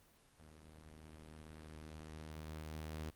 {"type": "tone with level ramp", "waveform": "sawtooth", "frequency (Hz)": 77.78, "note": "D#2", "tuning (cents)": 0, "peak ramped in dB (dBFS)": [-53, -37], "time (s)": [0.38, 3.11], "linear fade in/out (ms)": 20, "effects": ["pink hiss -68 dBFS RMS until 3.15 s", "Opus 24 kbps"]}